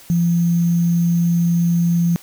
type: tone with sample-and-hold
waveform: sine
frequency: 171 Hz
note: F3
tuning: 36 cents flat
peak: -13 dBFS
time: 0.1-2.16 s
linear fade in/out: 0 ms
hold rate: 6300 Hz
effects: white hiss -44 dBFS RMS until 2.22 s